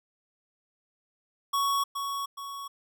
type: tone with echo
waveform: square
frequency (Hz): 1115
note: C#6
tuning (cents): +10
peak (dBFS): -25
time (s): 1.53-1.84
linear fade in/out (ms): 10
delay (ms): 420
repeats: 2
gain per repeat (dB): -6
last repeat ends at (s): 2.68
effects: none